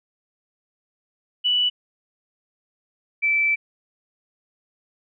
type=tone pair in turn; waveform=sine; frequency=2960 / 2323 Hz; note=F#7 / D7; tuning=0 / -20 cents; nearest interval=major third; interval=420 cents; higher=first; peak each=-17 dBFS; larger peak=neither; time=1.44-1.7 / 3.22-3.56 s; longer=second; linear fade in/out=20 ms; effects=none